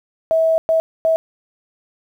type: tone bursts at uneven times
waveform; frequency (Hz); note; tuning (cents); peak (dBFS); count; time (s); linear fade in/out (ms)
sine; 648; E5; -30; -12; 3; 0.31-0.58 / 0.69-0.8 / 1.05-1.16; 0
effects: 8-bit